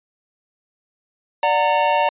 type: chord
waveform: square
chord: D augmented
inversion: none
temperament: just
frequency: 587.3 / 734.2 / 917.7 Hz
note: D5 / F#5 / A#5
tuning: 0 / -14 / -27 cents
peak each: -21 / -23 / -18 dBFS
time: 1.43-2.09 s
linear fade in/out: 2 ms
effects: resampled to 8000 Hz